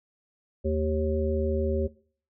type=harmonic tone with a mistuned harmonic; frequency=77.78 Hz; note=D#2; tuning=in tune; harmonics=1 / 3 / 5 / 7; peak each=-27 / -31 / -29 / -30 dBFS; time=0.64-1.88 s; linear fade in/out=20 ms; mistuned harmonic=3; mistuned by=-49 cents; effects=noise-tail reverb RT60 0.5 s tail -21 dB re dry